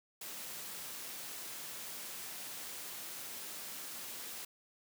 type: high-pass noise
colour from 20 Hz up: white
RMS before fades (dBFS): -45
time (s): 0.21-4.45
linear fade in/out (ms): 5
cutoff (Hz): 130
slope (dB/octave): 12
effects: none